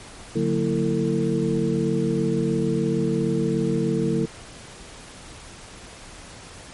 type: tone cluster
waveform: sine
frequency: 144.7 / 181.7 / 228.3 / 331.1 / 449.4 Hz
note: D3 / F#3 / A#3 / E4 / A4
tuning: -25 / -31 / -36 / +8 / +37 cents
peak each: -26 dBFS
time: 0.35-4.26 s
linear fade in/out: 10 ms
effects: pink hiss -42 dBFS RMS until 6.73 s + MP3 48 kbps

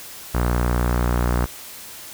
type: tone with low-pass filter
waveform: sawtooth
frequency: 60.4 Hz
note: B1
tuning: 38 cents flat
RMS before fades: -20 dBFS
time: 0.34-1.46 s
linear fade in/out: 10 ms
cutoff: 1400 Hz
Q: 1.9
effects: white hiss -38 dBFS RMS until 2.13 s

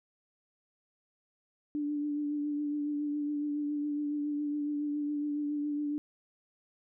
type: tone with vibrato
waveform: sine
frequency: 293.7 Hz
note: D4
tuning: in tune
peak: -30 dBFS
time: 1.75-5.98 s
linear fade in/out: 0 ms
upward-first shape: triangle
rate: 7.2 Hz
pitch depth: 27 cents each way
effects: none

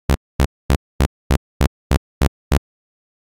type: tone bursts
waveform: sawtooth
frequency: 68.2 Hz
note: C#2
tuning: 28 cents flat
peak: -7 dBFS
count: 9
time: 0.09-2.577 s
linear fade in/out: 5 ms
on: 63 ms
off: 240 ms
effects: AAC 48 kbps

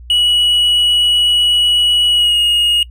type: tone with pitch glide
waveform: triangle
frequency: 2927 to 2870 Hz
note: F#7 to F7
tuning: -19 to +47 cents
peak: -8 dBFS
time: 0.1-2.83 s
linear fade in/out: 2 ms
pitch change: -34 cents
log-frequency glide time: 2.12-2.38 s
effects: noise-tail reverb RT60 0.1 s tail -23 dB re dry + added 60 Hz sine -32 dBFS peak until 2.9 s

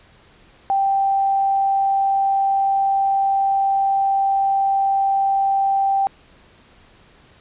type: tone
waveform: sine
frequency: 784 Hz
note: G5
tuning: in tune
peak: -15 dBFS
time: 0.7-6.07 s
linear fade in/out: 0 ms
effects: pink hiss -51 dBFS RMS until 7.4 s + resampled to 8000 Hz

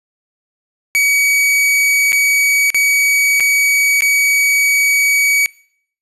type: tone with dropouts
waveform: 45% pulse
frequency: 2266 Hz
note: C#7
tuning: 37 cents sharp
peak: -10 dBFS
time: 0.95-5.46 s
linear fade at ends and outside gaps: 0 ms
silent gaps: 2.121-2.129 / 2.703-2.745 / 3.399-3.405 / 4.007-4.021 s
effects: noise-tail reverb RT60 0.6 s tail -24 dB re dry + resampled to 32000 Hz

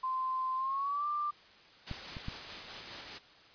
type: tone with pitch glide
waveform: sine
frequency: 1038 to 1185.5 Hz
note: C6 to D6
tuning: -14 to +16 cents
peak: -31 dBFS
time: 0.03-1.31 s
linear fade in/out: 10 ms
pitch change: +230 cents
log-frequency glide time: 0.56-1.07 s
type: noise with tremolo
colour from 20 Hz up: white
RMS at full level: -41 dBFS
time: 1.86-3.19 s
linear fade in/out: 20 ms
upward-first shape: sine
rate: 4.8 Hz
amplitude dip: 30%
type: clicks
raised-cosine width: 5 ms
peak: -26 / -30 / -25 dBFS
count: 3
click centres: 1.913 / 2.168 / 2.284 s
effects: white hiss -58 dBFS RMS until 3.54 s + resampled to 11025 Hz

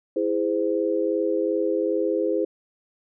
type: chord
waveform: sine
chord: E augmented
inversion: none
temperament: just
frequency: 329.6 / 412 / 515 Hz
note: E4 / G#4 / B#4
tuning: 0 / -14 / -28 cents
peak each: -25 dBFS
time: 0.16-2.45 s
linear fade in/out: 5 ms
effects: none

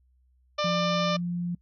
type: harmonic tone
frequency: 596 Hz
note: D5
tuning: 25 cents sharp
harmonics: 1 / 2 / 3 / 4 / 5 / 6 / 7 / 8 / 9 / 10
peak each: -28 / -29 / -40 / -36 / -38 / -36 / -40 / -44 / -39 / -46 dBFS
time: 0.58-1.17 s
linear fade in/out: 10 ms
type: tone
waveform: sine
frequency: 174.61 Hz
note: F3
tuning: in tune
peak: -27 dBFS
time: 0.64-1.55 s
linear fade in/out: 5 ms
effects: noise-tail reverb RT60 0.1 s tail -26 dB re dry + added 63 Hz sine -61 dBFS peak until 1.61 s

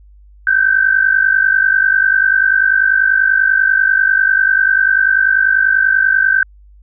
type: tone pair together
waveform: sine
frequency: 1527 / 1577.2 Hz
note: G6 / G6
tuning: -46 / +10 cents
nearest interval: minor second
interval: 56 cents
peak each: -12 dBFS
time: 0.47-6.43 s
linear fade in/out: 2 ms
effects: added 50 Hz sine -40 dBFS peak until 6.82 s

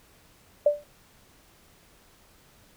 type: tone with exponential decay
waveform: sine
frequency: 587.3 Hz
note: D5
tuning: in tune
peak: -13 dBFS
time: 0.66-0.84 s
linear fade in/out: 5 ms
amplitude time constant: 38 ms
effects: pink hiss -58 dBFS RMS until 2.76 s

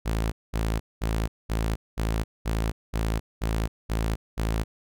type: tone bursts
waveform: sawtooth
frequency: 55 Hz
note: A1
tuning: in tune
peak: -20 dBFS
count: 10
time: 0.05-4.64 s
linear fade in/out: 20 ms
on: 270 ms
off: 210 ms
effects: none

